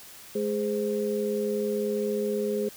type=tone cluster; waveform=sine; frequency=211.3 / 415 / 515 Hz; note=G#3 / G#4 / C5; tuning=+30 / -1 / -28 cents; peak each=-31 / -27 / -32 dBFS; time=0.35-2.69 s; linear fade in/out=5 ms; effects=white hiss -47 dBFS RMS until 2.76 s